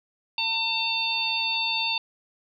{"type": "harmonic tone", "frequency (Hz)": 901, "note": "A5", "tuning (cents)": 41, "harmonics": [1, 3, 4, 5], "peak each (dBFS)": [-32, -27, -29, -30], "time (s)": [0.38, 1.98], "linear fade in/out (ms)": 2, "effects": []}